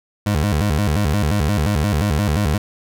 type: tone with vibrato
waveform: 25% pulse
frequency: 88 Hz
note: F2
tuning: 14 cents sharp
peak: -12 dBFS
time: 0.26-2.58 s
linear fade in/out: 5 ms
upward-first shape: square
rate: 5.7 Hz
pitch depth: 280 cents each way
effects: none

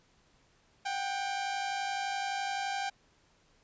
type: tone pair together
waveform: sawtooth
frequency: 739 / 790.7 Hz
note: F#5 / G5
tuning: -2 / +15 cents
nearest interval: minor second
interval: 117 cents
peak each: -36 / -29 dBFS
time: 0.85-2.9 s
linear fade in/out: 10 ms
effects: pink hiss -67 dBFS RMS until 3.63 s + resampled to 16000 Hz

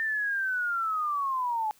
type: linear sweep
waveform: sine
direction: down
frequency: 1803 to 844 Hz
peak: -26 dBFS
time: 0-1.71 s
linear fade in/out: 0 ms
effects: white hiss -61 dBFS RMS until 1.79 s

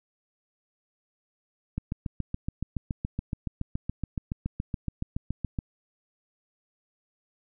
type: click train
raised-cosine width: 5 ms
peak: -17 dBFS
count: 28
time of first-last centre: 1.78-5.588 s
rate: 7.09 Hz
effects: none

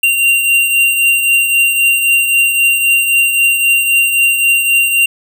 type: beating tone pair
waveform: square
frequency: 2769 / 2772.8 Hz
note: F7 / F7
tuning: -15 / -13 cents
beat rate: 3.8 Hz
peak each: -10 / -19 dBFS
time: 0.03-5.06 s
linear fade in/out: 5 ms
effects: none

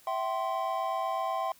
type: chord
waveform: triangle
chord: C major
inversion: first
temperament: equal with one note detuned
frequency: 659.3 / 767.4 / 1046.5 Hz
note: E5 / G5 / C6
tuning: 0 / -37 / 0 cents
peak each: -32 / -31 / -31 dBFS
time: 0.07-1.52 s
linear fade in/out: 2 ms
effects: white hiss -59 dBFS RMS until 1.59 s

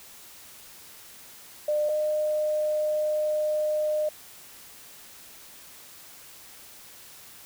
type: tone pair in turn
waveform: sine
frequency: 600 / 609.1 Hz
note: D5 / D#5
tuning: +37 / -37 cents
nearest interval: unison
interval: 26 cents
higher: second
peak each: -22 / -23 dBFS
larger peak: first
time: 1.68-1.89 / 1.89-4.09 s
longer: second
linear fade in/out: 5 ms
effects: white hiss -48 dBFS RMS until 7.45 s

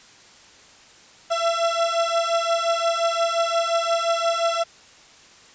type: beating tone pair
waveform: 30% pulse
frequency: 669 / 674.7 Hz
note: E5 / E5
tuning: +25 / +40 cents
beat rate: 5.7 Hz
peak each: -20 dBFS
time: 1.3-4.64 s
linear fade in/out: 20 ms
effects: white hiss -49 dBFS RMS until 5.54 s + resampled to 16000 Hz

